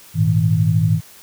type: chord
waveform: sine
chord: Ab suspended second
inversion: none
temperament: equal with one note detuned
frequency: 103.83 / 116.54 / 159.66 Hz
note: Ab2 / Bb2 / Eb3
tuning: 0 / 0 / +45 cents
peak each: -17 / -19 / -16 dBFS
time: 0.14-1.01 s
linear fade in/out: 50 ms
effects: white hiss -44 dBFS RMS until 1.22 s